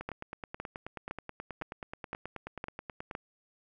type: two click trains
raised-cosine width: 0.5 ms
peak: -21 / -24 dBFS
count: 7 / 30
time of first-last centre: 0.09-3.151 / 0.01-3.112 s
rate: 1.96 / 9.35 Hz
effects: none